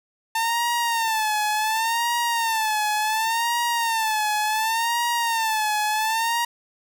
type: tone with vibrato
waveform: sawtooth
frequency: 896 Hz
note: A5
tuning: 31 cents sharp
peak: -17 dBFS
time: 0.35-6.45 s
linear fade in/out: 5 ms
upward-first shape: sine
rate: 0.69 Hz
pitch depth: 100 cents each way
effects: none